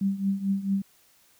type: tone with tremolo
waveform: sine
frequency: 196 Hz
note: G3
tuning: in tune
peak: -20 dBFS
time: 0.01-0.82 s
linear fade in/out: 5 ms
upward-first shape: triangle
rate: 4.5 Hz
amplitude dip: 85%
effects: white hiss -61 dBFS RMS until 1.39 s